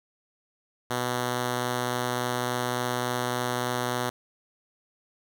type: tone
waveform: 5% pulse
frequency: 123.47 Hz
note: B2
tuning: in tune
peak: -15 dBFS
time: 0.9-4.1 s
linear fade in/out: 10 ms
effects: none